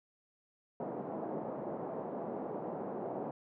white band-pass noise, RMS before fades -40 dBFS, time 0.8-3.31 s, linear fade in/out 2 ms, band 160 to 740 Hz, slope 24 dB/octave, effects none

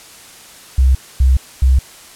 sine tone bursts, 65.2 Hz, C2, 5 cents flat, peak -7 dBFS, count 3, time 0.78-1.79 s, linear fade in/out 5 ms, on 170 ms, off 250 ms, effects white hiss -39 dBFS RMS until 2.15 s + low-pass 11000 Hz 12 dB/octave

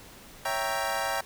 25% pulse chord, C# diminished seventh, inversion none, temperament equal, 554.4 / 659.3 / 784 / 932.3 Hz, C#5 / E5 / G5 / Bb5, 0 / 0 / 0 / 0 cents, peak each -31 / -30 / -28 / -30 dBFS, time 0.45-1.21 s, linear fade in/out 5 ms, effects pink hiss -49 dBFS RMS until 1.25 s

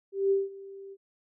sine tone with ADSR envelope, 392 Hz, G4, in tune, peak -20 dBFS, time 0.12-0.97 s, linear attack 190 ms, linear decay 180 ms, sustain -21 dB, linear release 46 ms, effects none

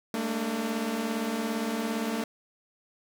sawtooth tone cluster, 209.3 / 226.8 / 295.7 Hz, G#3 / A#3 / D4, +14 / -47 / +12 cents, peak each -32 / -26 / -32 dBFS, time 0.14-2.24 s, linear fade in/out 2 ms, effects none

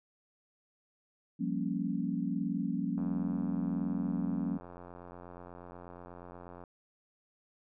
sine chord, G half-diminished seventh, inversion third, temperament equal, 174.61 / 196 / 233.1 / 277.2 Hz, F3 / G3 / Bb3 / Db4, 0 / 0 / 0 / 0 cents, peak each -36 dBFS, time 1.39-4.58 s, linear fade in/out 20 ms
click train, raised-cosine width 1 ms, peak -34 dBFS, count 324, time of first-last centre 2.98-6.638 s, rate 88.3 Hz
effects none

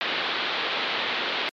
white low-pass noise, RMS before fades -27 dBFS, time 0.01-1.49 s, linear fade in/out 0 ms, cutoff 4000 Hz, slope 48 dB/octave, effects high-pass 300 Hz 12 dB/octave + MP3 96 kbps

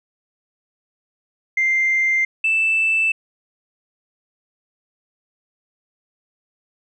sine tone pair in turn, 2093 / 2645 Hz, C7 / E7, 0 / +5 cents, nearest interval major third, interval 405 cents, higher second, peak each -14 dBFS, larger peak neither, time 1.57-2.25 / 2.44-3.12 s, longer neither, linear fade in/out 5 ms, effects tanh soft clip ceiling -11 dBFS

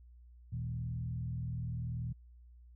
sine tone with frequency modulation, 120 Hz, B2, 49 cents flat, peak -35 dBFS, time 0.52-2.13 s, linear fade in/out 10 ms, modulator 40.7 Hz, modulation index 0.94, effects added 60 Hz sine -54 dBFS peak until 2.75 s

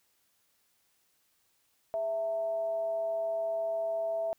sine tone with frequency modulation, 660 Hz, E5, 2 cents sharp, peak -29 dBFS, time 1.94-4.33 s, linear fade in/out 0 ms, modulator 247 Hz, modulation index 0.23, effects white hiss -72 dBFS RMS until 4.38 s

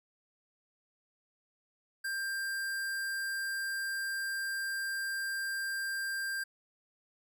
square tone, 1588 Hz, G6, 22 cents sharp, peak -34 dBFS, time 2.04-6.44 s, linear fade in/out 10 ms, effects none

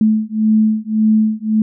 sine beating tone pair, 216.2 / 218 Hz, A3 / A3, -30 / -16 cents, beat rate 1.8 Hz, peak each -14 dBFS, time 0.01-1.62 s, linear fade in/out 2 ms, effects none

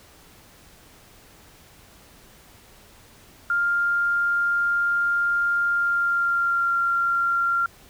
sine tone with pitch glide, 1400 to 1382.3 Hz, F6 to F6, +4 to -18 cents, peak -19 dBFS, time 3.5-7.66 s, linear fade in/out 2 ms, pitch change -22 cents, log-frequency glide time 5.72-6.75 s, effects pink hiss -51 dBFS RMS until 7.89 s

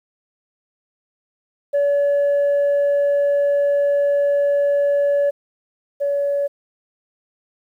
sine tone pair in turn, 570 / 567.2 Hz, C#5 / C#5, +48 / +40 cents, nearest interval unison, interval 8 cents, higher first, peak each -12 / -16 dBFS, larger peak first, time 1.73-5.31 / 6-6.48 s, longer first, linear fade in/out 20 ms, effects tanh soft clip ceiling -13 dBFS + 9-bit

